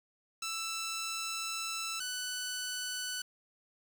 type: tone pair in turn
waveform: 10% pulse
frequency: 1326 / 1492.6 Hz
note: E6 / F#6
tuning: +10 / +15 cents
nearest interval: major second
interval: 205 cents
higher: second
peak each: -27 dBFS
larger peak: neither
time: 0.42-2 / 2-3.22 s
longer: first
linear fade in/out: 5 ms
effects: 9-bit